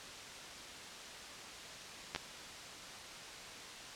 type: clicks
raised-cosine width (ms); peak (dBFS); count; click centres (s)
0.2; -19; 2; 2.149 / 2.161
effects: white hiss -48 dBFS RMS until 3.95 s + low-pass 6000 Hz 12 dB/octave